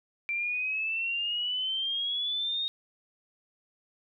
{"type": "exponential sweep", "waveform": "sine", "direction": "up", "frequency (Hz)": [2349, 3729], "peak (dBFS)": -28, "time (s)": [0.29, 2.68], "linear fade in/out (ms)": 0, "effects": []}